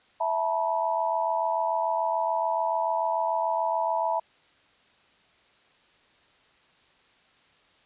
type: chord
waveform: sine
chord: E suspended fourth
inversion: none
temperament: equal with one note detuned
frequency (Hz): 659.3 / 880 / 966.9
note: E5 / A5 / B5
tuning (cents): 0 / 0 / -37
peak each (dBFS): -28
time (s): 0.2-4.2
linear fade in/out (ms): 10
effects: white hiss -61 dBFS RMS until 7.85 s + resampled to 8000 Hz